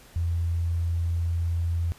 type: tone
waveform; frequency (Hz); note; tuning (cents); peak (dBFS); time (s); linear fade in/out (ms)
sine; 84.6; E2; +45; -23; 0.16-1.92; 0
effects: pink hiss -52 dBFS RMS until 1.98 s + resampled to 32000 Hz